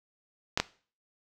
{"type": "clicks", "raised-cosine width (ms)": 0.2, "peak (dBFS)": -7, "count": 2, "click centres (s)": [0.575, 0.6], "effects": ["noise-tail reverb RT60 0.4 s tail -18 dB re dry"]}